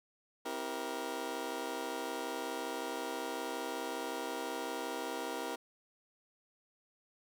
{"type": "chord", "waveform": "20% pulse", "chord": "C dominant seventh", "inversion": "none", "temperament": "just", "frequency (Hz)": [261.6, 327, 392.4, 470.9], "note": ["C4", "E4", "G4", "Bb4"], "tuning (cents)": [0, -14, 2, 18], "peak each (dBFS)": [-40, -38, -40, -36], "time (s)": [0.45, 5.56], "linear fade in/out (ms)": 10, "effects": []}